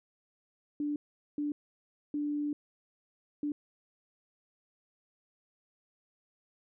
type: tone bursts at uneven times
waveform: sine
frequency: 293.7 Hz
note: D4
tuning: in tune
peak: -30 dBFS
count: 4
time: 0.8-0.96 / 1.38-1.52 / 2.14-2.53 / 3.43-3.52 s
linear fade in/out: 2 ms
effects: none